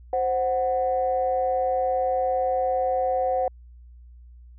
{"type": "tone pair together", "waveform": "sine", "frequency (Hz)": [522.5, 740], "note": ["C5", "F#5"], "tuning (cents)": [-2, 0], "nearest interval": "tritone", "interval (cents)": 602, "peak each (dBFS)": -23, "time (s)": [0.13, 3.48], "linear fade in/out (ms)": 2, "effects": ["tanh soft clip ceiling -13 dBFS", "added 60 Hz sine -44 dBFS peak until 4.58 s"]}